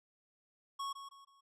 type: tone with echo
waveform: square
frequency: 1104 Hz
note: C#6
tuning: 7 cents flat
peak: -38 dBFS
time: 0.79-0.93 s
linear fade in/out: 10 ms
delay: 160 ms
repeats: 3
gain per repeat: -9 dB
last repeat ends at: 1.41 s
effects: low-pass 9000 Hz 12 dB/octave